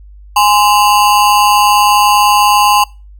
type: ring-modulated tone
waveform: square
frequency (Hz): 932.3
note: A#5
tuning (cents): 0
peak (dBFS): -4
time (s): 0.36-2.84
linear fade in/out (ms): 5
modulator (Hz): 104
effects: noise-tail reverb RT60 0.3 s tail -24 dB re dry + added 50 Hz sine -33 dBFS peak until 3.19 s